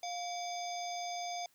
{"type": "harmonic tone with a mistuned harmonic", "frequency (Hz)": 705, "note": "F5", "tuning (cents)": 16, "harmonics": [1, 3, 5, 7, 9], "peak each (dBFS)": [-38, -48, -48, -47, -47], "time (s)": [0.03, 1.46], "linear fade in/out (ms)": 2, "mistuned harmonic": 3, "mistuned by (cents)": 130, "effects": ["white hiss -70 dBFS RMS until 1.54 s"]}